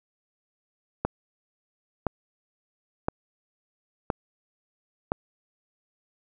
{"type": "click train", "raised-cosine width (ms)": 1, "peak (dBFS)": -10, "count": 5, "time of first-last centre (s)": [1.05, 5.119], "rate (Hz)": 0.983, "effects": []}